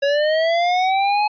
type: linear sweep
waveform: square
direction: up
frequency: 554.4 to 849 Hz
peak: -16 dBFS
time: 0.02-1.28 s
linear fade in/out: 10 ms
effects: resampled to 11025 Hz